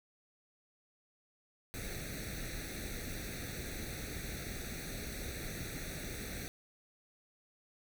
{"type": "noise with comb filter", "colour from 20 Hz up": "pink", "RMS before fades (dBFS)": -42, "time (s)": [1.74, 6.48], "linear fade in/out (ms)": 0, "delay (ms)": 0.49, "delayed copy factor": 0.9, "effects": []}